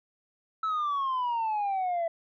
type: exponential sweep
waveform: sine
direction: down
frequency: 1318.5 to 659.3 Hz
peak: -24 dBFS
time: 0.63-2.08 s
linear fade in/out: 5 ms
effects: tanh soft clip ceiling -25 dBFS